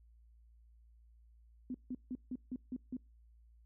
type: tone bursts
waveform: sine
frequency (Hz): 252.6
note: B3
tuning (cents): +39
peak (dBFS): -37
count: 7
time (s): 1.7-2.968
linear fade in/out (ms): 2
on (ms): 44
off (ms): 160
effects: noise-tail reverb RT60 0.3 s tail -26 dB re dry + added 57 Hz sine -60 dBFS peak until 3.65 s